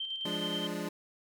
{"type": "tone with tremolo", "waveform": "sine", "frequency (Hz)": 3133, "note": "G7", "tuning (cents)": -2, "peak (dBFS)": -33, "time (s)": [0, 0.67], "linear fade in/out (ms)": 5, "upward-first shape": "square", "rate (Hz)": 9.5, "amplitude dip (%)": 40}
{"type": "chord", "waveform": "25% pulse", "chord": "D diminished", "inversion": "first", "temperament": "equal with one note detuned", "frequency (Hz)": [173.91, 207.7, 293.7], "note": ["F3", "Ab3", "D4"], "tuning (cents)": [-7, 0, 0], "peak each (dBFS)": -35, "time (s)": [0.25, 0.89], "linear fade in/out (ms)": 5}
{"effects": []}